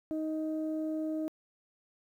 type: tone pair together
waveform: sine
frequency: 313 / 626 Hz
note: D#4 / D#5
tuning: +10 / +10 cents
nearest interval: octave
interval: 1200 cents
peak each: -31 / -38 dBFS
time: 0.11-1.28 s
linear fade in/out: 0 ms
effects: tanh soft clip ceiling -25 dBFS + 11-bit